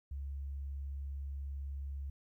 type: tone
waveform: sine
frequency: 69.4 Hz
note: C#2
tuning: 3 cents sharp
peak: -38 dBFS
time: 0.11-2.1 s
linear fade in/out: 5 ms
effects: 13-bit